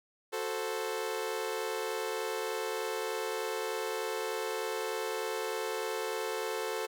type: chord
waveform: sawtooth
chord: F# diminished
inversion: none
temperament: equal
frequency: 370 / 440 / 523.3 Hz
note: F#4 / A4 / C5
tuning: 0 / 0 / 0 cents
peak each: -36 / -31 / -35 dBFS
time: 0.32-6.87 s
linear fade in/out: 20 ms
effects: none